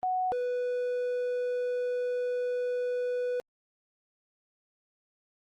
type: tone pair in turn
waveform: sine / triangle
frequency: 740 / 493.9 Hz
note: F#5 / B4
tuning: 0 / 0 cents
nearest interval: perfect fifth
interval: 700 cents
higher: first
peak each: -26 dBFS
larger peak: neither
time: 0.03-0.32 / 0.32-3.4 s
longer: second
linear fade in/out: 0 ms
effects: Opus 32 kbps